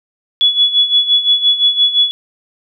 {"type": "tone with tremolo", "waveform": "sine", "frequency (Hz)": 3399, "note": "G#7", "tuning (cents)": 39, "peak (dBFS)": -6, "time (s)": [0.41, 2.11], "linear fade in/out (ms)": 0, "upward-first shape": "sine", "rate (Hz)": 5.8, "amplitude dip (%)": 75, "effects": []}